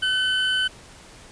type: tone pair together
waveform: triangle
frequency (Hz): 1516 / 3032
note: F#6 / F#7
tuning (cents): +42 / +42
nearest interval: octave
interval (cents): 1200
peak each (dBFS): -21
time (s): 0.02-0.68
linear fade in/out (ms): 10
effects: pink hiss -46 dBFS RMS until 1.31 s + resampled to 22050 Hz